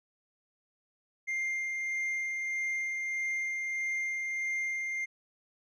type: tone with tremolo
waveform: triangle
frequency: 2106 Hz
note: C7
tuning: 11 cents sharp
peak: -28 dBFS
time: 1.27-5.06 s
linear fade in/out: 20 ms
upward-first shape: sine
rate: 1.6 Hz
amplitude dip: 25%
effects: resampled to 22050 Hz